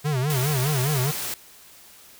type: tone with vibrato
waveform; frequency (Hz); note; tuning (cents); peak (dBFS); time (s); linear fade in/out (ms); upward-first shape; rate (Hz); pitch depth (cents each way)
square; 138.59; C#3; 0; -22; 0.04-1.12; 20; sine; 4.9; 180
type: noise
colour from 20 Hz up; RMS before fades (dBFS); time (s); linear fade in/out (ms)
white; -30; 0.3-1.34; 0
effects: white hiss -49 dBFS RMS until 2.19 s